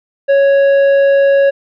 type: tone with tanh clipping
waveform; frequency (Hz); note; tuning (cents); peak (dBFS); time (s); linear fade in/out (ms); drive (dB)
sine; 554.4; C#5; 0; -8; 0.28-1.51; 20; 8
effects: none